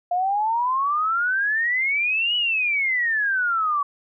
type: exponential two-way sweep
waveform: sine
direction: up then down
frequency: 698.5 to 2960 to 1127 Hz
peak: -19 dBFS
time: 0.11-3.83 s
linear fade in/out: 5 ms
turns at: 2.36 s
effects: none